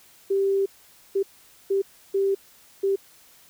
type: tone bursts at uneven times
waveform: sine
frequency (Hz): 392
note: G4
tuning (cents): 0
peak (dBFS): -19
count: 5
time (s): 0.3-0.66 / 1.15-1.23 / 1.7-1.82 / 2.14-2.35 / 2.83-2.96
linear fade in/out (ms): 10
effects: white hiss -54 dBFS RMS until 3.49 s